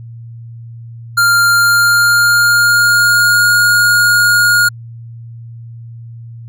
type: tone with pitch glide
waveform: square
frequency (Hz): 1396.9 to 1428.7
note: F6 to F6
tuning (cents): 0 to +39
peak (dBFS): -8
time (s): 1.17-4.69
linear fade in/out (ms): 10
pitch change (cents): +39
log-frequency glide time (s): 1.51-3.5
effects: added 116 Hz sine -28 dBFS peak until 6.48 s